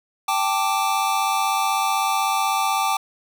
square chord, G suspended second, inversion none, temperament equal, 784 / 880 / 1174.7 Hz, G5 / A5 / D6, 0 / 0 / 0 cents, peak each -24 / -25 / -24 dBFS, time 0.28-2.97 s, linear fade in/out 5 ms, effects none

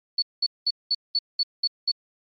sine tone bursts, 4435 Hz, C#8, in tune, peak -19 dBFS, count 8, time 0.18-1.916 s, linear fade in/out 5 ms, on 42 ms, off 200 ms, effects MP3 32 kbps

